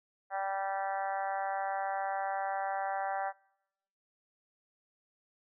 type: harmonic tone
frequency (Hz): 194.8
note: G3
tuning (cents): -11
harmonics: 3 / 4 / 5 / 6 / 7 / 8 / 9 / 10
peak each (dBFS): -40 / -33 / -44 / -46 / -44 / -44 / -47 / -49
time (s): 0.3-3.33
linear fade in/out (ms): 50
effects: noise-tail reverb RT60 0.9 s tail -26 dB re dry